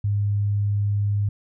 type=tone; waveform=sine; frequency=102.2 Hz; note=G#2; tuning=27 cents flat; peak=-19 dBFS; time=0.04-1.29 s; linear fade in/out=5 ms; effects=none